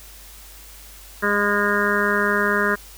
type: harmonic tone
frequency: 204.6 Hz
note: G#3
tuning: 26 cents flat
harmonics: 1 / 2 / 3 / 5 / 6 / 7 / 8 / 9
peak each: -26 / -24 / -29 / -27 / -27 / -24 / -23 / -27 dBFS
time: 1.22-2.76 s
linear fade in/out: 20 ms
effects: added 50 Hz sine -44 dBFS peak until 2.97 s + white hiss -44 dBFS RMS until 2.97 s